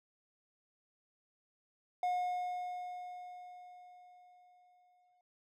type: tone with exponential decay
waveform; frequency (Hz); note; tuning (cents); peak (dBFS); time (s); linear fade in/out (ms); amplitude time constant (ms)
triangle; 721; F#5; -45; -28; 2.03-5.21; 2; 690
effects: none